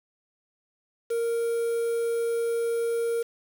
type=tone with quantisation; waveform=triangle; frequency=464.7 Hz; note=A#4; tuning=5 cents flat; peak=-22 dBFS; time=1.1-3.23 s; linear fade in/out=10 ms; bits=7; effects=none